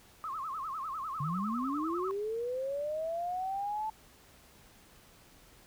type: tone with vibrato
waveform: sine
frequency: 1174.7 Hz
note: D6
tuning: in tune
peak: -35 dBFS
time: 0.24-2.11 s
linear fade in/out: 0 ms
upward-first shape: sine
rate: 10 Hz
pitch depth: 200 cents each way
type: linear sweep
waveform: sine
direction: up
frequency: 138.59 to 880 Hz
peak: -32 dBFS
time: 1.2-3.9 s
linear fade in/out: 5 ms
effects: pink hiss -59 dBFS RMS until 5.66 s